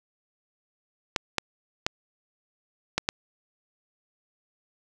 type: clicks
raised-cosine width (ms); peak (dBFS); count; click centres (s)
0.2; -6; 5; 1.162 / 1.383 / 1.865 / 2.98 / 3.089
effects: none